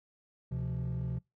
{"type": "tone cluster", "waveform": "triangle", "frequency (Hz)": [70.5, 127.1, 171.8], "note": ["C#2", "C3", "F3"], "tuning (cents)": [30, -50, -28], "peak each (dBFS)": [-38, -31, -36], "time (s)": [0.51, 1.19], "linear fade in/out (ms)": 10, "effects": ["noise-tail reverb RT60 0.2 s tail -25 dB re dry", "tanh soft clip ceiling -26 dBFS"]}